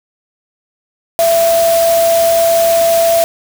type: tone in noise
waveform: sine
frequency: 669 Hz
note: E5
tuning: 25 cents sharp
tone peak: -8 dBFS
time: 1.19-3.24 s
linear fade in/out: 0 ms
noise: white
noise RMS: -20 dBFS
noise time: 1.19-3.24 s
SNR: +9 dB
effects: none